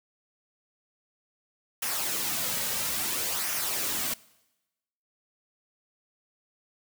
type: noise with flanger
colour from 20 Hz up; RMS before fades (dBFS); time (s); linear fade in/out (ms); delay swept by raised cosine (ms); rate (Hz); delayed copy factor
white; -30; 1.82-4.14; 5; 0.24 to 2.94; 0.59; -0.5
effects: noise-tail reverb RT60 1.0 s tail -22 dB re dry